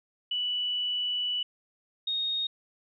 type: tone pair in turn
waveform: sine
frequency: 2960 / 3721 Hz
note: F#7 / A#7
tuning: 0 / -4 cents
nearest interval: major third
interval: 396 cents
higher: second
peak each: -27 / -27 dBFS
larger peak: neither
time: 0.31-1.43 / 2.07-2.47 s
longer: first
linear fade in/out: 5 ms
effects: none